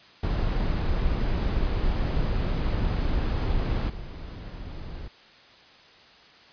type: noise with level steps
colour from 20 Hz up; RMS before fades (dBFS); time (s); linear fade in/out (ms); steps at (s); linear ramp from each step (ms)
brown; -25 / -37; 0.23-5.08; 5; 3.89; 10
effects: white hiss -52 dBFS RMS until 6.52 s + resampled to 11025 Hz